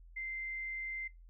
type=tone; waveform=sine; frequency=2083 Hz; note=C7; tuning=8 cents flat; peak=-38 dBFS; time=0.16-1.08 s; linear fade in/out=10 ms; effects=noise-tail reverb RT60 0.2 s tail -21 dB re dry + added 42 Hz sine -53 dBFS peak until 1.29 s